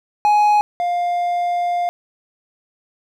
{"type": "tone pair in turn", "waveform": "triangle", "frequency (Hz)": [836, 703], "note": ["G#5", "F5"], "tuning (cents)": [11, 11], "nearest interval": "minor third", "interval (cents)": 300, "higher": "first", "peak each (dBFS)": [-9, -15], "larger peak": "first", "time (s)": [[0.25, 0.61], [0.8, 1.89]], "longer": "second", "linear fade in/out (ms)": 0, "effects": []}